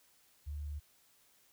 sine tone, 73.42 Hz, D2, in tune, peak -38 dBFS, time 0.46-0.8 s, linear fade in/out 20 ms, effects white hiss -68 dBFS RMS until 1.52 s

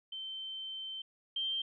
sine tone pair in turn, 3100 / 3147 Hz, G7 / G7, -20 / +6 cents, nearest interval unison, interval 26 cents, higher second, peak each -39 / -32 dBFS, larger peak second, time 0.12-1.02 / 1.36-1.62 s, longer first, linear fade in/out 5 ms, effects none

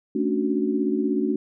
sine chord, D major seventh, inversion second, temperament equal, 220 / 277.2 / 293.7 / 370 Hz, A3 / C#4 / D4 / F#4, 0 / 0 / 0 / 0 cents, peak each -26 dBFS, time 0.15-1.36 s, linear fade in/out 5 ms, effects none

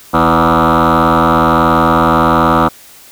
sine tone with frequency modulation, 740 Hz, F#5, in tune, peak -4 dBFS, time 0.13-2.69 s, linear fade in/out 20 ms, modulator 81.3 Hz, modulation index 7.5, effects tanh soft clip ceiling -6 dBFS + white hiss -39 dBFS RMS until 3.11 s

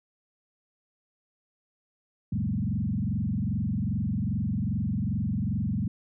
sine tone with frequency modulation, 155.56 Hz, D#3, in tune, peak -25 dBFS, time 2.32-5.88 s, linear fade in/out 5 ms, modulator 22.5 Hz, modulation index 3.2, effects none

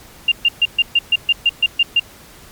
sine tone bursts, 2794 Hz, F7, in tune, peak -9 dBFS, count 11, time 0.28-1.998 s, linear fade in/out 5 ms, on 38 ms, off 130 ms, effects pink hiss -42 dBFS RMS until 2.51 s + MP3 96 kbps

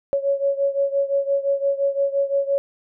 sine beating tone pair, 554.4 / 560.2 Hz, C#5 / C#5, 0 / +18 cents, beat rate 5.8 Hz, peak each -20 / -23 dBFS, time 0.13-2.58 s, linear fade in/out 0 ms, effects none

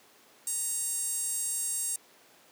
sawtooth tone with high-pass filter, 932.3 Hz, A#5, in tune, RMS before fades -32 dBFS, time 0.47-1.96 s, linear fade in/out 2 ms, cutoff 8300 Hz, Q 4.5, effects pink hiss -58 dBFS RMS until 2.51 s + high-pass 300 Hz 12 dB/octave

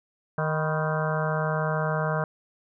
harmonic tone with a mistuned harmonic, 155.56 Hz, D#3, in tune, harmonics 1 / 3 / 4 / 5 / 6 / 7 / 8 / 9 / 10, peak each -27 / -33 / -30 / -36 / -35 / -36 / -36 / -36 / -35 dBFS, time 0.38-2.24 s, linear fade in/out 2 ms, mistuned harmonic 6, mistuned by +97 cents, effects none

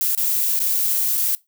violet noise with dropouts, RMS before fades -20 dBFS, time 0.01-1.35 s, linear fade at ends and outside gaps 0 ms, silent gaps 0.15-0.176 / 0.591-0.602 / 1.173-1.177 s, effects noise-tail reverb RT60 0.2 s tail -21 dB re dry

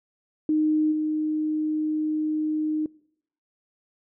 sine tone with level steps, 308.3 Hz, D#4, 16 cents flat, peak -19 / -23 dBFS, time 0.49-2.86 s, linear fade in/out 2 ms, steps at 0.91 s, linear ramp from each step 20 ms, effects noise-tail reverb RT60 0.7 s tail -23 dB re dry

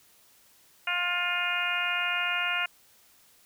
harmonic tone, 353.4 Hz, F4, 21 cents sharp, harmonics 2 / 3 / 4 / 5 / 6 / 7 / 8, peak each -37 / -38 / -31 / -37 / -35 / -31 / -33 dBFS, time 0.87-2.66 s, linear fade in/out 5 ms, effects white hiss -60 dBFS RMS until 3.45 s

